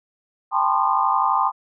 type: tone cluster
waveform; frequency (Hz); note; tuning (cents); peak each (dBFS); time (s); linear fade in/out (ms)
sine; 794 / 884 / 1014 / 1066 / 1215; G5 / A5 / B5 / C6 / D#6; +22 / +8 / +45 / +32 / -42; -23; 0.51-1.52; 50
effects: none